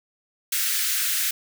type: high-pass noise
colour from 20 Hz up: white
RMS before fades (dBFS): -24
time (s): 0.52-1.31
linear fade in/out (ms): 5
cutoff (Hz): 1400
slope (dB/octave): 48
effects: none